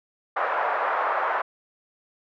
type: band-pass noise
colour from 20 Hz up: white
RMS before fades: -25 dBFS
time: 0.36-1.42 s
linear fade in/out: 10 ms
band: 570 to 1400 Hz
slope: 24 dB/octave
effects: none